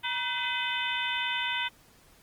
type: harmonic tone with a mistuned harmonic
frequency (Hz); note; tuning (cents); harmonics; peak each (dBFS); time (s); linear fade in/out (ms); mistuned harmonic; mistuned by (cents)
507; B4; +45; 2 / 3 / 4 / 5 / 6 / 7; -35 / -35 / -35 / -35 / -35 / -35; 0.03-1.69; 20; 2; -100
effects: pink hiss -59 dBFS RMS until 2.22 s + Opus 24 kbps